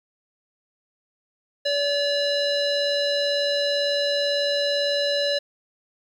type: tone with low-pass filter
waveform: square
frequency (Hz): 573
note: D5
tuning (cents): -43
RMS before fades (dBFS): -23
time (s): 1.65-5.39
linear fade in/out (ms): 10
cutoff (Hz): 4300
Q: 6.4
effects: 9-bit